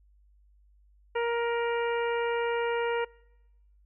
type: harmonic tone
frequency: 469.6 Hz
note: A#4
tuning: 13 cents sharp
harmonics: 1 / 2 / 3 / 4 / 5 / 6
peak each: -27 / -33 / -37 / -39 / -41 / -43 dBFS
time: 1.15-3.05 s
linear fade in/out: 10 ms
effects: noise-tail reverb RT60 1.0 s tail -26 dB re dry + added 50 Hz sine -58 dBFS peak until 3.85 s